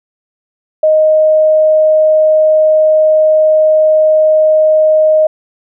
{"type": "tone", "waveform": "sine", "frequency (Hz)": 622.3, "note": "D#5", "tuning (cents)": 0, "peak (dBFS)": -5, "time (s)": [0.83, 5.27], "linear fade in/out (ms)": 5, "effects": []}